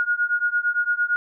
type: beating tone pair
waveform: sine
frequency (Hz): 1434 / 1442.8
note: F6 / F#6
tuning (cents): +45 / -44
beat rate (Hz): 8.8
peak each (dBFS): -22 / -23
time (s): 0-1.16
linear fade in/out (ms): 0
effects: none